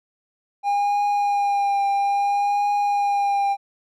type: tone with vibrato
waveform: triangle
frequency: 808 Hz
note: G#5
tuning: 48 cents flat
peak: -16 dBFS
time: 0.63-3.57 s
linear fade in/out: 50 ms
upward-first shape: triangle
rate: 0.6 Hz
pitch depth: 25 cents each way
effects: none